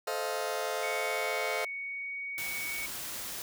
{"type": "chord", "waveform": "sawtooth", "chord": "F dominant seventh", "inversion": "first", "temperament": "just", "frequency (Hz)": [436.5, 523.8, 628.6, 698.5], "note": ["A4", "C5", "Eb5", "F5"], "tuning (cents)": [-14, 2, 18, 0], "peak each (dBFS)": -33, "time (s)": [0.07, 1.65], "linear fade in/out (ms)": 5}
{"type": "tone with pitch glide", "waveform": "sine", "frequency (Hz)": [2217, 2240], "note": ["C#7", "C#7"], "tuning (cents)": [0, 18], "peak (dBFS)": -35, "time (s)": [0.83, 2.86], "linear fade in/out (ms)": 2, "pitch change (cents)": 18, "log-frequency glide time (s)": [1.38, 2.14]}
{"type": "noise", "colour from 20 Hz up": "white", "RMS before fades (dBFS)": -39, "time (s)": [2.38, 3.42], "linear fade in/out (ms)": 0}
{"effects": []}